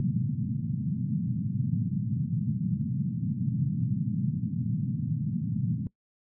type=band-pass noise; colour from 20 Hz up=pink; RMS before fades=-29 dBFS; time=0-5.87 s; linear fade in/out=2 ms; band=110 to 220 Hz; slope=48 dB/octave; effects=noise-tail reverb RT60 0.1 s tail -21 dB re dry